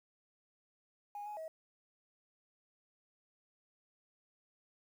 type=tone with pitch steps; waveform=sine; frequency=822 / 837 / 639 Hz; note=G#5 / G#5 / D#5; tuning=-18 / +13 / +46 cents; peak=-40 dBFS; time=1.15-1.48 s; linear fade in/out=2 ms; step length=110 ms; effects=tanh soft clip ceiling -38 dBFS + 11-bit